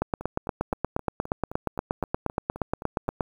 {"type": "two click trains", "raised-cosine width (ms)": 1, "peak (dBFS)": [-10, -22], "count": [28, 12], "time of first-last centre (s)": [[0.02, 3.208], [0.21, 3.082]], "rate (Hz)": [8.47, 3.83], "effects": ["8-bit"]}